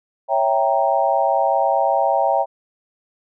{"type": "chord", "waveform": "sine", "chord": "C# diminished seventh", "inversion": "none", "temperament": "equal", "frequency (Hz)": [554.4, 659.3, 784, 932.3], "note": ["C#5", "E5", "G5", "Bb5"], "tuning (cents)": [0, 0, 0, 0], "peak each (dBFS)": [-21, -20, -19, -22], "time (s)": [0.28, 2.46], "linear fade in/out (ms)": 50, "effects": []}